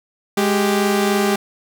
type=tone pair together; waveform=sawtooth; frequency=207.7 / 392 Hz; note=G#3 / G4; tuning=0 / 0 cents; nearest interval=major seventh; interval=1100 cents; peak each=-14 dBFS; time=0.37-1.36 s; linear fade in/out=5 ms; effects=none